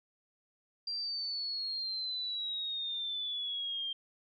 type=exponential sweep; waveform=sine; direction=down; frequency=4753 to 3174 Hz; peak=-34 dBFS; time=0.87-3.93 s; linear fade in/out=5 ms; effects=none